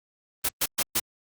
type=noise bursts; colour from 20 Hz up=white; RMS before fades=-24 dBFS; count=4; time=0.44-1 s; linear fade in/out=10 ms; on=50 ms; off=120 ms; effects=Opus 32 kbps